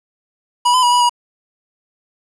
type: tone with pitch steps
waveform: square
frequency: 973 / 1012 / 968 / 977 / 964 Hz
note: B5 / B5 / B5 / B5 / B5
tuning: -26 / +42 / -35 / -19 / -42 cents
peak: -11 dBFS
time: 0.65-1.095 s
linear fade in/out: 10 ms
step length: 89 ms
effects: resampled to 24000 Hz + 7-bit